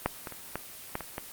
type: clicks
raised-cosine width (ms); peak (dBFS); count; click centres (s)
0.5; -9 / -20 / -26 / -15 / -14 / -22 / -17; 7; 0.06 / 0.272 / 0.323 / 0.556 / 0.954 / 1.007 / 1.181
effects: white hiss -45 dBFS RMS until 1.32 s + Opus 24 kbps